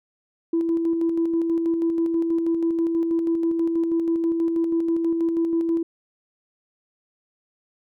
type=tone with tremolo; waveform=sine; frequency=332.3 Hz; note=E4; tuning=14 cents sharp; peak=-17 dBFS; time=0.53-5.83 s; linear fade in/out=5 ms; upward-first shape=square; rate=6.2 Hz; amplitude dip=35%; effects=tanh soft clip ceiling -14 dBFS